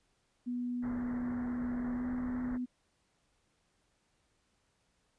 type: tone with pitch glide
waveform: sine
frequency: 245 to 249 Hz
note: B3 to B3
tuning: -14 to +14 cents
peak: -33 dBFS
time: 0.46-2.66 s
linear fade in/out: 20 ms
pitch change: +28 cents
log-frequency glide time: 1.94-2.05 s
type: low-pass noise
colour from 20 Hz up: pink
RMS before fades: -46 dBFS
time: 0.82-2.58 s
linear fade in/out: 20 ms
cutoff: 2000 Hz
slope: 96 dB/octave
effects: pink hiss -75 dBFS RMS until 5.18 s + resampled to 22050 Hz